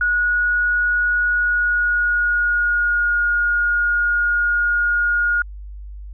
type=tone with pitch glide; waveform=sine; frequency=1455 to 1430.8 Hz; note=F#6 to F6; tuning=-29 to +41 cents; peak=-15 dBFS; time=0.01-5.42 s; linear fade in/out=2 ms; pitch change=-30 cents; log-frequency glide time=1.3-3.18 s; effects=added 50 Hz sine -31 dBFS peak until 6.13 s